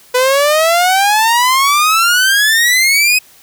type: exponential sweep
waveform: sawtooth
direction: up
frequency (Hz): 494.6 to 2543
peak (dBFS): -5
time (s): 0.14-3.19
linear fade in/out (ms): 10
effects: white hiss -44 dBFS RMS until 3.42 s